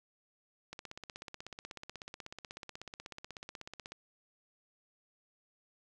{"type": "click train", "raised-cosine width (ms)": 0.2, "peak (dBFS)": -27, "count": 53, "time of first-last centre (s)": [0.73, 3.92], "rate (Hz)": 16.3, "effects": []}